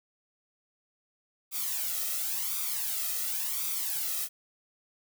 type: noise with flanger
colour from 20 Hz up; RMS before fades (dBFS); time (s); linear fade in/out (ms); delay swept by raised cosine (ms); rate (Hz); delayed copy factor
blue; -32; 1.51-4.29; 50; 0.84 to 1.58; 0.93; +0.75
effects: none